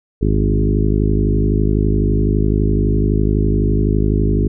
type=harmonic tone with a mistuned harmonic; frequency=51.91 Hz; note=G#1; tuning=in tune; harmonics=1 / 2 / 3 / 4 / 5 / 6 / 7 / 8; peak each=-16 / -19 / -21 / -22 / -23 / -24 / -24 / -25 dBFS; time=0.21-4.48 s; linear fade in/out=10 ms; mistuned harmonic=2; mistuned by=-22 cents; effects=none